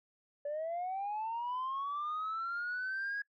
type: linear sweep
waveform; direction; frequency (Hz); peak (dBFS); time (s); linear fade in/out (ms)
sine; up; 571 to 1661.2; -33; 0.45-3.22; 5
effects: noise-tail reverb RT60 0.1 s tail -22 dB re dry + tanh soft clip ceiling -32 dBFS